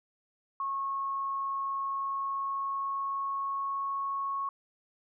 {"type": "tone with pitch glide", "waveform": "sine", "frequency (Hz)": [1094, 1101.6], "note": ["C#6", "C#6"], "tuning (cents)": [-23, -11], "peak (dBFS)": -30, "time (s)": [0.6, 4.49], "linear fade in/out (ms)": 2, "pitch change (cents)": 12, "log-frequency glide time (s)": [1.79, 3.91], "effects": []}